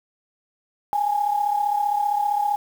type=tone pair together; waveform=sine; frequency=820 / 855.3 Hz; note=G#5 / A5; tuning=-22 / -49 cents; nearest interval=minor second; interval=73 cents; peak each=-20 / -26 dBFS; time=0.93-2.56 s; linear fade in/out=0 ms; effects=7-bit